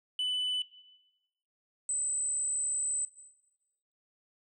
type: tone pair in turn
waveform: sine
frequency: 2995 / 8063 Hz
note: F#7 / B8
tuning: +20 / +35 cents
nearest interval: octave + perfect fourth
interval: 1715 cents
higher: second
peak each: -26 / -26 dBFS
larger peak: neither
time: 0.19-0.62 / 1.89-3.05 s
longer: second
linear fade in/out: 2 ms
effects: noise-tail reverb RT60 1.0 s tail -18 dB re dry + tanh soft clip ceiling -28 dBFS